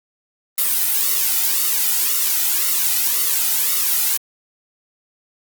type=noise with flanger; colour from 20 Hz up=blue; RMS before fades=-18 dBFS; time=0.58-4.17 s; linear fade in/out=2 ms; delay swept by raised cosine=1.2 to 1.84 ms; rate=1.9 Hz; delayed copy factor=-0.7; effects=Opus 32 kbps